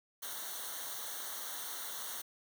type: noise with comb filter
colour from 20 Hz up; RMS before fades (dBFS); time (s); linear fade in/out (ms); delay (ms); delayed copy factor
white; -42; 0.22-2.22; 10; 0.4; -0.95
effects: none